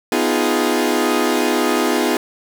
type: chord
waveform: sawtooth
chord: F half-diminished seventh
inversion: second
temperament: equal with one note detuned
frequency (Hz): 248.8 / 311.1 / 349.2 / 415.3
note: Cb4 / Eb4 / F4 / Ab4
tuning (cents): +13 / 0 / 0 / 0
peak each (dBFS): -17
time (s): 0.12-2.17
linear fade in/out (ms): 2
effects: none